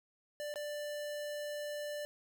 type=tone with dropouts; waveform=square; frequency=590 Hz; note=D5; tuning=8 cents sharp; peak=-39 dBFS; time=0.4-2.05 s; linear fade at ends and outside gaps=0 ms; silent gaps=0.54-0.558 s; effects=none